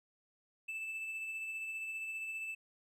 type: tone with tremolo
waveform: triangle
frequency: 2637 Hz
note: E7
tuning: in tune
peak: -36 dBFS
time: 0.68-2.55 s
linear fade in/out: 10 ms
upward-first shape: sine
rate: 15 Hz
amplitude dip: 30%
effects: none